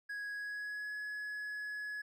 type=tone with pitch glide; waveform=triangle; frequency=1661.2 to 1690.2 Hz; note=G#6 to G#6; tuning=0 to +30 cents; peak=-37 dBFS; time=0.09-2.02 s; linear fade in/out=10 ms; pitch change=+30 cents; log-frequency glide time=0.33-0.93 s; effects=none